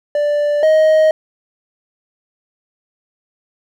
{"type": "tone pair in turn", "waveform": "triangle", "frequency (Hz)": [587.3, 626.6], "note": ["D5", "D#5"], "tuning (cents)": [0, 12], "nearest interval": "minor second", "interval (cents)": 112, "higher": "second", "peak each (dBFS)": [-11, -6], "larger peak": "second", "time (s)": [[0.15, 0.63], [0.63, 1.11]], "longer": "neither", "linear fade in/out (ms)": 2, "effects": []}